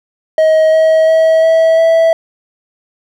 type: tone with pitch steps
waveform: triangle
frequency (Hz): 632 / 637.9 / 643.8 / 649.8 / 655.8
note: D#5 / D#5 / E5 / E5 / E5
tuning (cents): +27 / +43 / -41 / -25 / -9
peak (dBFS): -4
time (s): 0.38-2.13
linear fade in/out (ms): 2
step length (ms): 350
effects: none